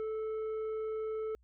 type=tone with tanh clipping; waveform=sine; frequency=437 Hz; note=A4; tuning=12 cents flat; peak=-35 dBFS; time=0-1.35 s; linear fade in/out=0 ms; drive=6 dB; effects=added 60 Hz sine -63 dBFS peak until 1.43 s